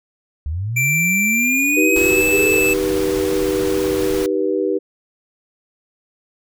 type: linear sweep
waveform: sine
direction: up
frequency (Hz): 69.3 to 445.5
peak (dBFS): -20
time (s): 0.46-2.59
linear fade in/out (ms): 0
type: tone with pitch glide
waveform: square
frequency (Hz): 2349 to 2621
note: D7 to E7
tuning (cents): 0 to -11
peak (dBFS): -16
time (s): 0.76-2.74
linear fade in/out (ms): 10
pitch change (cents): +189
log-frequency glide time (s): 1.32-2.22
type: chord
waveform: sine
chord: Eb augmented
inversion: none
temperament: just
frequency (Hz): 311.1 / 388.9 / 486.1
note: Eb4 / G4 / B4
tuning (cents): 0 / -14 / -28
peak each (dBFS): -22 / -19 / -21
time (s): 1.76-4.79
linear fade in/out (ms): 20
type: noise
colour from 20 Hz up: pink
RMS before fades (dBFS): -28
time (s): 1.96-4.26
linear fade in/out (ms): 0
effects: none